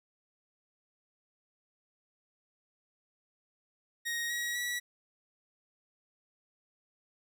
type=tone with pitch steps; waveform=sawtooth; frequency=1875 / 1906.7 / 1938.9 Hz; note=A#6 / A#6 / B6; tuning=+10 / +39 / -32 cents; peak=-29 dBFS; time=4.05-4.8 s; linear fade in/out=20 ms; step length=250 ms; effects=none